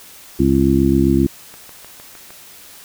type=harmonic tone; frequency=67.7 Hz; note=C#2; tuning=40 cents flat; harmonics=1 / 2 / 3 / 4 / 5; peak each=-20 / -20 / -18 / -16 / -16 dBFS; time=0.39-1.27 s; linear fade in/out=10 ms
type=click train; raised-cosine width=0.5 ms; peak=-24 dBFS; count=6; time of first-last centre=1.54-2.306 s; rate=6.53 Hz
effects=white hiss -41 dBFS RMS until 2.84 s